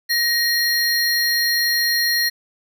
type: tone pair together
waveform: square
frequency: 1883 / 4227 Hz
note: A#6 / C8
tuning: +17 / +17 cents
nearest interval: octave + major second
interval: 1400 cents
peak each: -20 dBFS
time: 0.09-2.3 s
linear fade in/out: 20 ms
effects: none